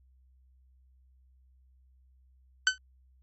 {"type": "tone with exponential decay", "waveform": "sawtooth", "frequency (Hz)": 1519, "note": "F#6", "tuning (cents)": 45, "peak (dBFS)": -14, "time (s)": [2.67, 2.78], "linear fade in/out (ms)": 1, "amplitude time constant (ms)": 23, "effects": ["added 64 Hz sine -59 dBFS peak until 3.22 s", "MP3 32 kbps"]}